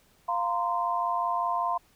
sine chord, F suspended fourth, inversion none, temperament equal with one note detuned, 698.5 / 932.3 / 1037.5 Hz, F5 / Bb5 / C6, 0 / 0 / -15 cents, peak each -30 / -31 / -28 dBFS, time 0.28-1.78 s, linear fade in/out 10 ms, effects pink hiss -63 dBFS RMS until 1.95 s

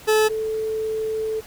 40% pulse / sine tone pair in turn, 432.6 / 438.4 Hz, A4 / A4, -29 / -6 cents, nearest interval unison, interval 23 cents, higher second, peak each -14 / -22 dBFS, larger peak first, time 0.07-0.29 / 0.29-1.41 s, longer second, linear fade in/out 20 ms, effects pink hiss -44 dBFS RMS until 1.46 s

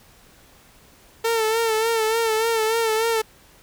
sawtooth tone with vibrato, 448.3 Hz, A4, 32 cents sharp, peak -15 dBFS, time 1.24-3.22 s, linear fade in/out 10 ms, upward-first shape sine, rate 3.4 Hz, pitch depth 52 cents each way, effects pink hiss -52 dBFS RMS until 3.62 s

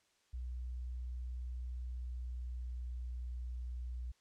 sine tone with pitch glide, 61.6 to 61.1 Hz, B1 to B1, -4 to -18 cents, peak -39 dBFS, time 0.33-4.12 s, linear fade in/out 10 ms, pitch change -14 cents, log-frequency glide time 1.79-2.9 s, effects white hiss -74 dBFS RMS until 4.2 s + low-pass 7000 Hz 12 dB/octave

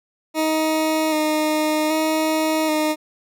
20% pulse tone with vibrato, 311.1 Hz, D#4, in tune, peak -13 dBFS, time 0.34-2.96 s, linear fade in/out 50 ms, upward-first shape square, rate 0.64 Hz, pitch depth 19 cents each way, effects none

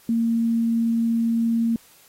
sine tone, 230 Hz, A#3, 23 cents flat, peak -18 dBFS, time 0.09-1.76 s, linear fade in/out 2 ms, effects white hiss -53 dBFS RMS until 2.08 s + AAC 48 kbps

